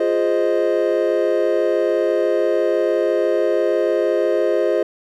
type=chord; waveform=triangle; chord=F minor seventh; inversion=none; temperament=equal; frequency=349.2 / 415.3 / 523.3 / 622.3 Hz; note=F4 / Ab4 / C5 / Eb5; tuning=0 / 0 / 0 / 0 cents; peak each=-19 dBFS; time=0-4.83 s; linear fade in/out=5 ms; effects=none